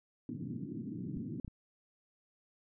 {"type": "band-pass noise", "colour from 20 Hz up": "white", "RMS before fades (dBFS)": -41, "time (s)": [0.29, 1.4], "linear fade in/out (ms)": 2, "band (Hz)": [110, 310], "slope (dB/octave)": 48}
{"type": "clicks", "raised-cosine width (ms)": 5, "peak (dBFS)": [-32, -28, -33], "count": 3, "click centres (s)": [1.17, 1.447, 1.479]}
{"effects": []}